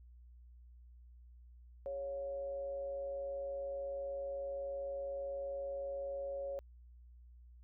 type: tone with frequency modulation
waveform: sine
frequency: 554.4 Hz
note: C#5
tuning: in tune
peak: -38 dBFS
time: 1.86-6.59 s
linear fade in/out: 0 ms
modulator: 153 Hz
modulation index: 0.3
effects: added 60 Hz sine -55 dBFS peak until 7.63 s